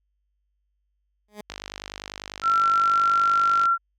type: tone with exponential growth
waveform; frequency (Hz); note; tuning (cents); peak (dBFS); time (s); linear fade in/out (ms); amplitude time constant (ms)
15% pulse; 209.1; G#3; +12; -25; 1.28-1.41; 5; 28
type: click train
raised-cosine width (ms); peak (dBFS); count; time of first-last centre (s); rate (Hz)
0.2; -16; 109; 1.5-3.656; 50.1
type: tone with pitch glide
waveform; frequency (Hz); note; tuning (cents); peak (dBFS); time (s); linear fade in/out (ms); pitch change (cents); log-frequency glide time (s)
sine; 1352 to 1366.1; E6 to F6; +43 to -39; -17; 2.42-3.78; 50; +18; 2.68-3.17
effects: added 50 Hz sine -70 dBFS peak until 3.98 s